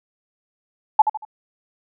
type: tone with echo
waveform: sine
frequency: 860 Hz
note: A5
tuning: 40 cents flat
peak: -6 dBFS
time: 0.99-1.02 s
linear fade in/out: 5 ms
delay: 77 ms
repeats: 3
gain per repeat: -9 dB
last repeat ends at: 1.251 s
effects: none